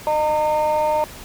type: tone pair together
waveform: sine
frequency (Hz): 610.9 / 914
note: D#5 / A#5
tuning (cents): -32 / -34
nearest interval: perfect fifth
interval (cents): 698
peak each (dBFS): -17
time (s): 0.07-1.04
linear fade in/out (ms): 0
effects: tanh soft clip ceiling -13 dBFS + pink hiss -38 dBFS RMS until 1.24 s